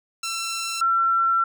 10% pulse / sine tone pair in turn, 1346 / 1352.4 Hz, E6 / E6, +36 / +44 cents, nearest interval unison, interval 8 cents, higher second, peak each -18 / -17 dBFS, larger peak second, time 0.23-0.81 / 0.81-1.44 s, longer second, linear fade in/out 5 ms, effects none

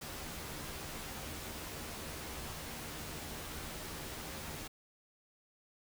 pink noise with comb filter, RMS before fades -44 dBFS, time 0.01-4.68 s, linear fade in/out 10 ms, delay 13 ms, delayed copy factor +0.5, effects none

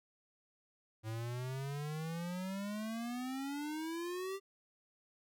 square exponential sweep, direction up, 108.6 to 396.2 Hz, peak -39 dBFS, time 1.03-4.4 s, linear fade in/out 50 ms, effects none

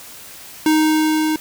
square tone with level ramp, 311.1 Hz, D#4, in tune, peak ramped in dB -12 to -17 dBFS, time 0.66-1.36 s, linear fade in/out 2 ms, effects white hiss -38 dBFS RMS until 1.4 s

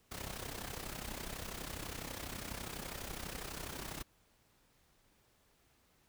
pink noise with amplitude modulation, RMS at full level -41 dBFS, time 0.11-4.03 s, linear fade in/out 10 ms, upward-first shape sine, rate 32.1 Hz, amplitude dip 70%, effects pink hiss -71 dBFS RMS until 6.08 s

